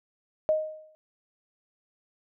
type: tone with exponential decay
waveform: sine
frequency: 622.3 Hz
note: D#5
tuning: in tune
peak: -18 dBFS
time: 0.49-0.95 s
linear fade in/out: 0 ms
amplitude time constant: 100 ms
effects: none